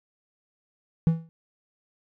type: tone with exponential decay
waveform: triangle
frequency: 163.8 Hz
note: E3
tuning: 11 cents flat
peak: -11 dBFS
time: 1.07-1.29 s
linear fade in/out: 0 ms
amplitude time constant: 46 ms
effects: tanh soft clip ceiling -8 dBFS